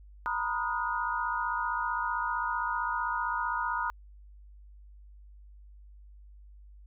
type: chord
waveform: sine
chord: B major seventh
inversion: third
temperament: equal with one note detuned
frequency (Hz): 932.3 / 987.8 / 1244.5 / 1442.8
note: A#5 / B5 / D#6 / F#6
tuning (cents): 0 / 0 / 0 / -44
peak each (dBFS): -34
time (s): 0.26-3.9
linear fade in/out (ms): 0
effects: added 50 Hz sine -49 dBFS peak until 6.86 s